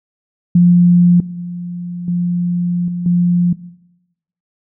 sine tone with level steps, 175.5 Hz, F3, 9 cents sharp, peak -5 / -21 / -13 / -17 / -9 dBFS, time 0.55-3.53 s, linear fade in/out 5 ms, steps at 1.2 / 2.08 / 2.88 / 3.06 s, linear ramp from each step 2 ms, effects noise-tail reverb RT60 0.9 s tail -18 dB re dry

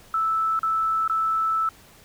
sine tone with dropouts, 1315 Hz, E6, 5 cents flat, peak -20 dBFS, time 0.14-1.69 s, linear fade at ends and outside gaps 2 ms, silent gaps 0.592-0.631 / 1.078-1.097 s, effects pink hiss -51 dBFS RMS until 2.04 s

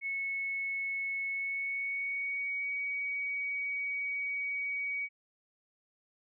sine tone with pitch glide, 2200 to 2257 Hz, C#7 to C#7, -14 to +31 cents, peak -32 dBFS, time 0.01-5.09 s, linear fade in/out 50 ms, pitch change +45 cents, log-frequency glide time 1.3-2.72 s, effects none

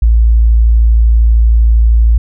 sine tone, 56.4 Hz, A1, 44 cents sharp, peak -4 dBFS, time 0.02-2.18 s, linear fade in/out 5 ms, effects none

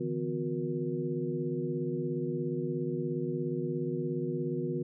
sine tone cluster, 146.6 / 163.6 / 251.7 / 362.4 / 472.8 Hz, D3 / E3 / B3 / F#4 / A#4, -3 / -13 / +33 / -36 / +24 cents, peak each -37 / -37 / -37 / -34 / -40 dBFS, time 0-4.83 s, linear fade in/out 10 ms, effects none

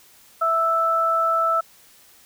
sine tone pair together, 659.2 / 1318.5 Hz, E5 / E6, 0 / 0 cents, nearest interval octave, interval 1200 cents, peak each -24 / -18 dBFS, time 0.41-1.61 s, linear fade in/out 10 ms, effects white hiss -52 dBFS RMS until 2.25 s

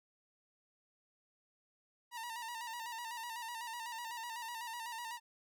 sawtooth tone with vibrato, 932.3 Hz, A#5, in tune, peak -38 dBFS, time 2.11-5.2 s, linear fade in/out 50 ms, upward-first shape square, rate 8 Hz, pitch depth 56 cents each way, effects none

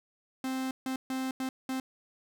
45% pulse tone bursts at uneven times, 261.6 Hz, C4, in tune, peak -31 dBFS, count 5, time 0.44-0.71 / 0.86-0.96 / 1.1-1.31 / 1.4-1.49 / 1.69-1.8 s, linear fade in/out 2 ms, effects none

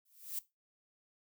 violet noise with exponential growth, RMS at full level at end -35 dBFS, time 0.05-0.39 s, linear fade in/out 5 ms, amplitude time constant 73 ms, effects noise-tail reverb RT60 0.2 s tail -17 dB re dry

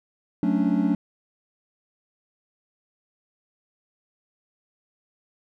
triangle chord, D major seventh, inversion first, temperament equal, 185 / 220 / 277.2 / 293.7 Hz, F#3 / A3 / C#4 / D4, 0 / 0 / 0 / 0 cents, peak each -23 dBFS, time 0.43-0.95 s, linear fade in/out 2 ms, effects none

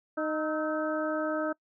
harmonic tone with a mistuned harmonic, 309 Hz, D#4, 12 cents flat, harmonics 1 / 2 / 3 / 4 / 5, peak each -32 / -31 / -43 / -36 / -38 dBFS, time 0.17-1.53 s, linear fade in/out 10 ms, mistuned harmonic 4, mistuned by +70 cents, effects noise-tail reverb RT60 0.1 s tail -24 dB re dry

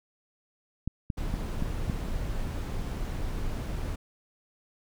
clicks, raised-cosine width 5 ms, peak -17 dBFS, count 5, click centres 0.876 / 1.102 / 1.34 / 1.624 / 1.898 s
brown noise, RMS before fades -32 dBFS, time 1.17-3.96 s, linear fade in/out 10 ms
effects none

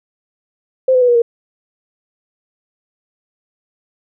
sine tone with pitch steps, 520 / 506.4 / 493.1 / 480.2 / 467.6 Hz, C5 / B4 / B4 / B4 / A#4, -11 / +43 / -3 / -49 / +5 cents, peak -8 dBFS, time 0.88-1.22 s, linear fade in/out 5 ms, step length 68 ms, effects none

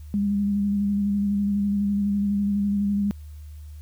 sine tone with vibrato, 202.2 Hz, G#3, 46 cents flat, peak -20 dBFS, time 0.14-3.11 s, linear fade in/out 0 ms, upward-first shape square, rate 12 Hz, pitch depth 19 cents each way, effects added 75 Hz sine -37 dBFS peak until 3.81 s + white hiss -60 dBFS RMS until 3.81 s

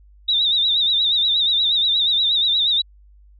sine tone with vibrato, 3729 Hz, A#7, in tune, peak -15 dBFS, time 0.28-2.82 s, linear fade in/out 10 ms, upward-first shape sine, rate 8.4 Hz, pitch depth 87 cents each way, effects added 50 Hz sine -46 dBFS peak until 3.39 s

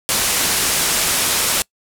white low-pass noise, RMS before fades -18 dBFS, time 0.09-1.62 s, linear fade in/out 0 ms, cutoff 12000 Hz, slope 24 dB/octave, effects noise-tail reverb RT60 0.1 s tail -25 dB re dry

